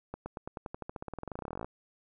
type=accelerating click train; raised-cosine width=1 ms; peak=-24 dBFS; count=30; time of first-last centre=0.14-1.645 s; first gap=120 ms; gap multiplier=0.93; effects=none